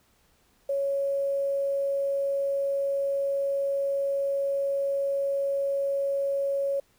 sine tone with quantisation, 555 Hz, C#5, 2 cents sharp, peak -24 dBFS, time 0.69-6.8 s, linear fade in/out 5 ms, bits 9, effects pink hiss -65 dBFS RMS until 6.98 s

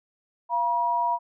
sine tone pair together, 689.2 / 960 Hz, F5 / B5, -23 / -49 cents, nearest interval tritone, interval 574 cents, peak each -29 / -22 dBFS, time 0.49-1.19 s, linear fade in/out 50 ms, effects none

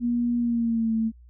sine tone with pitch glide, 239.3 to 223.3 Hz, A#3 to A3, +46 to +26 cents, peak -21 dBFS, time 0-1.12 s, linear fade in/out 50 ms, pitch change -120 cents, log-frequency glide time 0.38-0.93 s, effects added 60 Hz sine -47 dBFS peak until 1.29 s

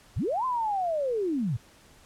sine linear two-way sweep, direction up then down, 48.21 to 1046.5 to 100.6 Hz, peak -25 dBFS, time 0.16-1.57 s, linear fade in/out 10 ms, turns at 0.45 s, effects pink hiss -56 dBFS RMS until 2.05 s + low-pass 11000 Hz 12 dB/octave

